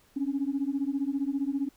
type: beating tone pair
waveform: sine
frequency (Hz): 270 / 285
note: C#4 / C#4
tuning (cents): -45 / +48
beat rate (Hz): 15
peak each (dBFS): -29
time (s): 0.16-1.69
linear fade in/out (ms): 10
effects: tanh soft clip ceiling -20 dBFS + pink hiss -63 dBFS RMS until 1.76 s